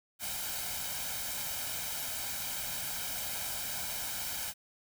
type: noise with comb filter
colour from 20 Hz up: white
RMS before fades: -37 dBFS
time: 0.19-4.54 s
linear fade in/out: 50 ms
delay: 1.3 ms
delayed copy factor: +0.65
effects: none